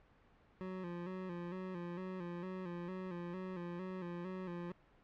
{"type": "tone with vibrato", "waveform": "25% pulse", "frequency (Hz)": 179.9, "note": "F#3", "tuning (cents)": -48, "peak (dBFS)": -38, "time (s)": [0.61, 4.72], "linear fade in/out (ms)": 0, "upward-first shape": "square", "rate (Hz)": 2.2, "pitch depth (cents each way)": 60, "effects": ["pink hiss -67 dBFS RMS until 5.03 s", "low-pass 2000 Hz 12 dB/octave"]}